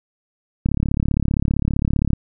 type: click train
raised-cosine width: 5 ms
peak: -6 dBFS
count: 53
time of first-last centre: 0.66-2.133 s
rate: 35.3 Hz
effects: none